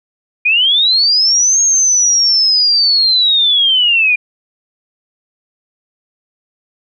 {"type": "linear two-way sweep", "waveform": "sine", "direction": "up then down", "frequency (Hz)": [2400, 6550, 2400], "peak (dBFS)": -8, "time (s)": [0.45, 4.16], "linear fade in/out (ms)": 10, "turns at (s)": 1.61, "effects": []}